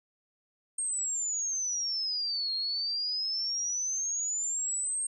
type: exponential two-way sweep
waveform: sine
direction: down then up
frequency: 8570 to 4219 to 8570 Hz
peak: -29 dBFS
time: 0.78-5.07 s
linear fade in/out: 5 ms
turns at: 2.54 s
effects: none